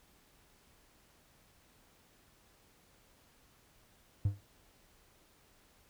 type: tone with exponential decay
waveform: triangle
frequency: 100 Hz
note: G2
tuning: 35 cents sharp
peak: -21 dBFS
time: 4.25-4.41 s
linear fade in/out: 5 ms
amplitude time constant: 33 ms
effects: tanh soft clip ceiling -20 dBFS + pink hiss -66 dBFS RMS until 5.89 s